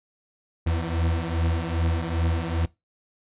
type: beating tone pair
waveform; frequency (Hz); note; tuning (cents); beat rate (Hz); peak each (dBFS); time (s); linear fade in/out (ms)
40% pulse; 81.6 / 84.1; E2 / E2; -17 / +35; 2.5; -25; 0.66-2.66; 10
effects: noise-tail reverb RT60 0.2 s tail -20 dB re dry + resampled to 8000 Hz